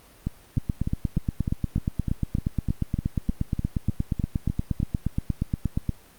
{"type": "two click trains", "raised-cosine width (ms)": 5, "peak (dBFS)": [-11, -13], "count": [46, 16], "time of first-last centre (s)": [[0.58, 5.893], [0.27, 4.802]], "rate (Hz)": [8.47, 3.31], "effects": ["pink hiss -53 dBFS RMS until 6.18 s", "Opus 32 kbps"]}